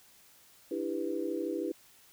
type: chord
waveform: sine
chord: E minor seventh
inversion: third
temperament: just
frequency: 296.7 / 329.6 / 395.6 / 494.4 Hz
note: D4 / E4 / G4 / B4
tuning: +18 / 0 / +16 / +2 cents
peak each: -38 / -35 / -37 / -38 dBFS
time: 0.71-1.72 s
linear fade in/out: 5 ms
effects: white hiss -60 dBFS RMS until 2.12 s